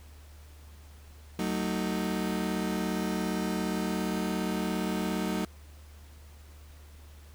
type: chord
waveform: 35% pulse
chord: D# diminished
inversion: first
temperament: just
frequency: 186.68 / 224 / 311.1 Hz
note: F#3 / A3 / D#4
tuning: +16 / +31 / 0 cents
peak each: -30 / -32 / -33 dBFS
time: 1.39-5.45 s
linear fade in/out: 2 ms
effects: added 74 Hz sine -48 dBFS peak until 7.34 s + pink hiss -58 dBFS RMS until 7.34 s